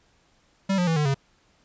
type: tone with pitch steps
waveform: square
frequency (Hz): 194.2 / 178.08 / 163.3 / 149.75 / 137.32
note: G3 / F3 / E3 / D3 / C#3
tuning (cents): -16 / +34 / -16 / +34 / -16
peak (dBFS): -21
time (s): 0.69-1.145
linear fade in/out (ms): 10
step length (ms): 91
effects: pink hiss -63 dBFS RMS until 1.64 s + resampled to 16000 Hz